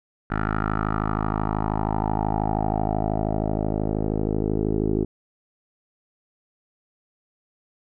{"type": "tone with low-pass filter sweep", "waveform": "10% pulse", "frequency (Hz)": 52.9, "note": "G#1", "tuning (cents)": 33, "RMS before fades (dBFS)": -24, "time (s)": [0.3, 5.05], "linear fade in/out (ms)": 10, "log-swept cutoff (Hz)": [1500, 390], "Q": 4.4, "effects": []}